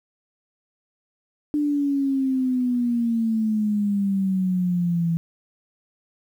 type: exponential sweep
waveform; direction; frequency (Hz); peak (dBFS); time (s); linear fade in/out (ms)
sine; down; 298.2 to 165.2; -19; 1.54-5.17; 0
effects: 9-bit